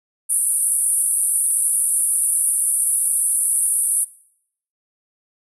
white band-pass noise, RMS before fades -19 dBFS, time 0.29-4.05 s, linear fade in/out 20 ms, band 9000 to 11000 Hz, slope 96 dB/octave, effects noise-tail reverb RT60 0.7 s tail -20 dB re dry

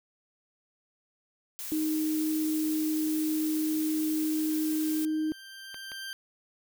blue noise, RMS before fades -38 dBFS, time 1.59-5.05 s, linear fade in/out 0 ms
sine tone, 311.1 Hz, D#4, in tune, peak -26 dBFS, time 1.72-5.32 s, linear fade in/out 0 ms
20% pulse tone with exponential growth, 1573 Hz, G6, 6 cents sharp, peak -31 dBFS, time 3.27-6.13 s, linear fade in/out 0 ms, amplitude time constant 620 ms
clicks, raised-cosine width 0.3 ms, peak -27 dBFS, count 2, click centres 5.744 / 5.918 s
effects none

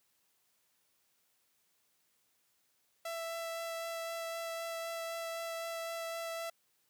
sawtooth tone with vibrato, 664 Hz, E5, 12 cents sharp, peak -34 dBFS, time 3.05-6.5 s, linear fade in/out 5 ms, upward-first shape sine, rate 3.9 Hz, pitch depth 9 cents each way, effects white hiss -75 dBFS RMS until 6.89 s + high-pass 80 Hz 12 dB/octave

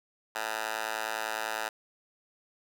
10% pulse tone with high-pass filter, 109.9 Hz, A2, 2 cents flat, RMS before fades -34 dBFS, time 0.35-1.69 s, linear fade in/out 5 ms, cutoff 1000 Hz, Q 2.4, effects none

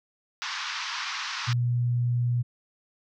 pink band-pass noise, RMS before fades -33 dBFS, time 0.42-1.53 s, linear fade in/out 0 ms, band 970 to 5900 Hz, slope 48 dB/octave
sine tone, 121.2 Hz, B2, 32 cents flat, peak -22 dBFS, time 1.47-2.43 s, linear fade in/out 20 ms
effects none

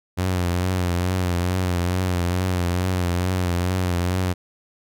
sawtooth tone with vibrato, 90 Hz, F#2, 47 cents flat, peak -16 dBFS, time 0.17-4.34 s, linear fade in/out 20 ms, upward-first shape triangle, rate 2.3 Hz, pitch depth 67 cents each way, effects none

